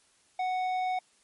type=tone with tanh clipping; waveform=sine; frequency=740 Hz; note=F#5; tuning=in tune; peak=-29 dBFS; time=0.39-0.99 s; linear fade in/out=5 ms; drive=10 dB; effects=white hiss -65 dBFS RMS until 1.23 s + MP3 48 kbps